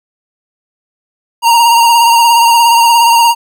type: tone with vibrato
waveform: square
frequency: 932.3 Hz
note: A#5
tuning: in tune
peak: -5 dBFS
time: 1.42-3.35 s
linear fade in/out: 50 ms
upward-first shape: triangle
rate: 17 Hz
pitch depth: 39 cents each way
effects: none